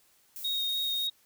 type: noise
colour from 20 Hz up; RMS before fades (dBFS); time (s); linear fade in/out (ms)
violet; -41; 0.36-1.07; 0
type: tone with vibrato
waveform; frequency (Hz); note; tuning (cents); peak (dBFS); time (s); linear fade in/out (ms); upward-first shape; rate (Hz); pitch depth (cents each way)
sine; 3736; A#7; +3; -28; 0.44-1.1; 10; triangle; 3.5; 13
effects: white hiss -65 dBFS RMS until 1.25 s